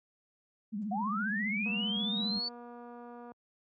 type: tone with vibrato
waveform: sine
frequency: 207.7 Hz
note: G#3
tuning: in tune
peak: -33 dBFS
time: 0.72-2.4 s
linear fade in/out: 20 ms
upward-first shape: triangle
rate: 15 Hz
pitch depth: 140 cents each way
type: linear sweep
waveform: sine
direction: up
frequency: 686 to 4543 Hz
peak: -32 dBFS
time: 0.91-2.49 s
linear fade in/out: 10 ms
type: click train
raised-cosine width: 1 ms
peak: -36 dBFS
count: 399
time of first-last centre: 1.66-3.318 s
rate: 240 Hz
effects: high-pass 100 Hz 12 dB/octave + Opus 48 kbps